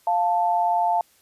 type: tone pair together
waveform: sine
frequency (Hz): 699.6 / 882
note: F5 / A5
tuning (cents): +3 / +4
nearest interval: major third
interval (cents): 401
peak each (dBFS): -21 / -21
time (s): 0.07-1.01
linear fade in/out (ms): 2
effects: white hiss -59 dBFS RMS until 1.21 s + resampled to 32000 Hz